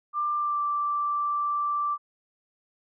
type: tone with pitch glide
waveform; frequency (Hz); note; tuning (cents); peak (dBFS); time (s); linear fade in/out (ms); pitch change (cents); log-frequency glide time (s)
sine; 1188 to 1171.6; D6 to D6; +20 to -5; -24; 0.13-1.98; 50; -25; 0.36-0.61
effects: none